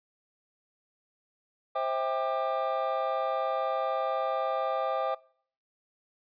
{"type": "tone cluster", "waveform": "triangle", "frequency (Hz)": [527, 651, 795, 1194], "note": ["C5", "E5", "G5", "D6"], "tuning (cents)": [12, -22, 24, 28], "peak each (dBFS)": -31, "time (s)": [1.75, 5.15], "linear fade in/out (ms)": 10, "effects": ["noise-tail reverb RT60 0.6 s tail -24 dB re dry", "resampled to 11025 Hz"]}